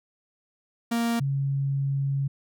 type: tone pair in turn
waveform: 45% pulse / sine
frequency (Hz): 233.1 / 138.21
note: A#3 / C#3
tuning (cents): 0 / -5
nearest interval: major sixth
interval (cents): 905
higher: first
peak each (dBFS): -23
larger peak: neither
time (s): 0.91-1.2 / 1.2-2.28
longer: second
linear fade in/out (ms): 10
effects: none